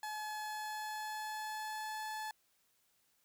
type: tone with pitch glide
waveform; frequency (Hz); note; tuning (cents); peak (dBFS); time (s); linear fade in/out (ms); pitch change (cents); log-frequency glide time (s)
30% pulse; 854 to 864.4; G#5 to A5; +48 to -31; -37; 0.03-2.31; 2; +21; 0.44-2.06
effects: white hiss -75 dBFS RMS until 3.24 s